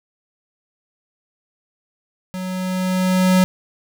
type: tone with level ramp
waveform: square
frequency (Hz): 185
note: F#3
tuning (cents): 0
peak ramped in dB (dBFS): -26 to -11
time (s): 2.34-3.44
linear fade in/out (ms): 0
effects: none